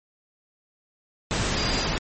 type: tone in noise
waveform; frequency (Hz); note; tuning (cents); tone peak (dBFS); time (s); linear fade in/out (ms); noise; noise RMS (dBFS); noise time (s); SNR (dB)
sine; 4810; D8; +41; -30; 1.57-1.85; 0; pink; -25; 1.31-1.98; -8
effects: MP3 32 kbps